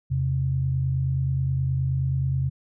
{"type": "tone pair together", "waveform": "sine", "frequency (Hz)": [83.04, 132.5], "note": ["E2", "C3"], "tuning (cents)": [13, 22], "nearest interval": "minor sixth", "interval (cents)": 809, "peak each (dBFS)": [-28, -22], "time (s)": [0.1, 2.5], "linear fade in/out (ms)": 20, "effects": []}